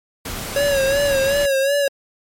pink noise, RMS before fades -28 dBFS, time 0.25-1.46 s, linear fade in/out 5 ms
square tone with vibrato, 554.4 Hz, C#5, in tune, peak -16 dBFS, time 0.56-1.88 s, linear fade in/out 2 ms, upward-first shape sine, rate 2.7 Hz, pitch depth 63 cents each way
effects MP3 64 kbps

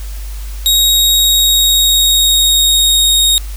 sawtooth tone with pitch glide, 3783 to 3740 Hz, A#7 to A#7, +25 to +5 cents, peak -5 dBFS, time 0.66-3.38 s, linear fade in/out 0 ms, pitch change -20 cents, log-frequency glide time 0.88-3.13 s, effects added 50 Hz sine -21 dBFS peak until 3.56 s + white hiss -36 dBFS RMS until 3.56 s

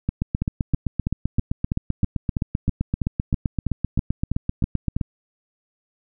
two click trains, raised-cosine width 5 ms, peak -9 / -9 dBFS, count 39 / 15, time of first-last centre 0.09-5.012 / 0.42-4.965 s, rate 7.72 / 3.08 Hz, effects none

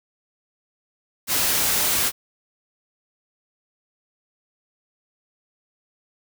white noise, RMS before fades -21 dBFS, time 1.27-2.12 s, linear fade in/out 50 ms, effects none

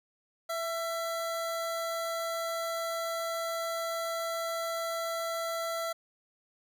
square tone pair together, 663 / 1346.5 Hz, E5 / E6, +10 / +36 cents, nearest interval octave, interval 1226 cents, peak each -34 / -37 dBFS, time 0.49-5.93 s, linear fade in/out 10 ms, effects none

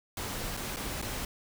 pink noise with dropouts, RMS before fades -36 dBFS, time 0.17-1.25 s, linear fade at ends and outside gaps 2 ms, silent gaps 0.568-0.572 / 0.762-0.768 / 1.017-1.024 s, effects none

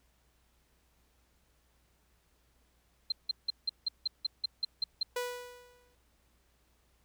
sine tone bursts, 4138 Hz, C8, 20 cents flat, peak -27 dBFS, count 11, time 3.1-5.031 s, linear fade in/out 5 ms, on 21 ms, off 170 ms
sawtooth tone with exponential decay, 491.3 Hz, B4, 9 cents flat, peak -27 dBFS, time 5.16-5.95 s, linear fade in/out 5 ms, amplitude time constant 170 ms
effects added 60 Hz sine -70 dBFS peak until 7.04 s + pink hiss -72 dBFS RMS until 7.04 s

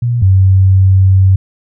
sine tone pair in turn, 119.9 / 95.16 Hz, A#2 / F#2, +49 / +49 cents, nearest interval major third, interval 400 cents, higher first, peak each -10 / -4 dBFS, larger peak second, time 0.02-0.22 / 0.22-1.36 s, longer second, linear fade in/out 5 ms, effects none

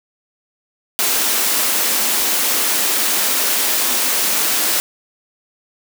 white high-pass noise, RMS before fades -17 dBFS, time 0.99-4.8 s, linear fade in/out 0 ms, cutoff 200 Hz, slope 48 dB/octave, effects none

